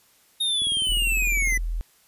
square linear sweep, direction down, 3729 to 1975.5 Hz, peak -22 dBFS, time 0.4-1.58 s, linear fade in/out 10 ms
click train, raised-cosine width 3 ms, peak -28 dBFS, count 20, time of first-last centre 0.62-1.575 s, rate 19.9 Hz
sine tone, 41.2 Hz, E1, in tune, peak -24 dBFS, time 0.89-1.81 s, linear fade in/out 0 ms
effects white hiss -59 dBFS RMS until 2.07 s + resampled to 32000 Hz

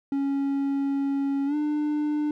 triangle tone with pitch glide, 277.2 to 298.8 Hz, C#4 to D4, 0 to +30 cents, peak -21 dBFS, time 0.12-2.31 s, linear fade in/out 2 ms, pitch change +130 cents, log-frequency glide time 1.46-1.55 s, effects none

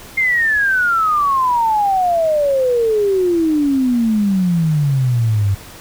sine exponential sweep, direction down, 2130 to 96 Hz, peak -12 dBFS, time 0.17-5.55 s, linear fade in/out 10 ms, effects pink hiss -37 dBFS RMS until 5.8 s

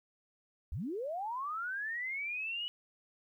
sine linear sweep, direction up, 51.91 to 2960 Hz, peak -35 dBFS, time 0.72-2.68 s, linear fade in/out 0 ms, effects 12-bit

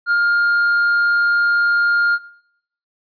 triangle tone, 1409 Hz, F6, 15 cents sharp, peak -11 dBFS, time 0.06-2.19 s, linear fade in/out 50 ms, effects noise-tail reverb RT60 0.7 s tail -17 dB re dry + resampled to 11025 Hz

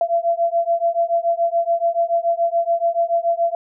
sine beating tone pair, 675 / 682 Hz, E5 / F5, +41 / -41 cents, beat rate 7 Hz, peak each -19 dBFS, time 0.01-3.55 s, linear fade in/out 2 ms, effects none

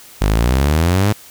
sawtooth exponential sweep, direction up, 48.52 to 107.7 Hz, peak -8 dBFS, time 0.21-1.13 s, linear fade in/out 10 ms, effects white hiss -41 dBFS RMS until 1.3 s

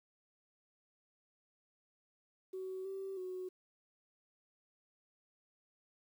sine tone with pitch steps, 376.1 / 386.6 / 369 Hz, F#4 / G4 / F#4, +28 / -24 / -5 cents, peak -39 dBFS, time 2.53-3.49 s, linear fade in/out 10 ms, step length 320 ms, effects tanh soft clip ceiling -35 dBFS + 11-bit

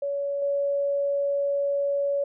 sine tone with level steps, 564 Hz, C#5, 30 cents sharp, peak -25 / -22 dBFS, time 0.02-2.24 s, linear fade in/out 5 ms, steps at 0.42 s, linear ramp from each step 2 ms, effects none

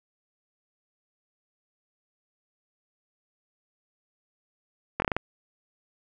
slowing click train, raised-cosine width 0.5 ms, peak -10 dBFS, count 6, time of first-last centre 5-5.166 s, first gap 21 ms, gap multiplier 1.23, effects none

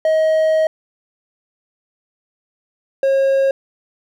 triangle tone pair in turn, 632 / 541.7 Hz, D#5 / C#5, +27 / -40 cents, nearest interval minor third, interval 267 cents, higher first, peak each -10 dBFS, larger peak neither, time 0.05-0.67 / 3.03-3.51 s, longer first, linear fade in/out 2 ms, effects none

